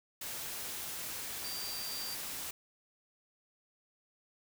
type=tone in noise; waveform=sine; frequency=4706 Hz; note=D8; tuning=3 cents sharp; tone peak=-41 dBFS; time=1.44-2.15 s; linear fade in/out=5 ms; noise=white; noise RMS=-41 dBFS; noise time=0.21-2.51 s; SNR=-3 dB; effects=none